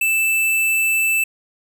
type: tone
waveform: square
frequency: 2644 Hz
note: E7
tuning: 5 cents sharp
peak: -16 dBFS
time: 0.01-1.24 s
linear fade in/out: 5 ms
effects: none